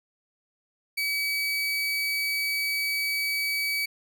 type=tone; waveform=30% pulse; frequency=2280 Hz; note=C#7; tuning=48 cents sharp; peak=-23 dBFS; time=0.97-3.86 s; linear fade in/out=10 ms; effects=none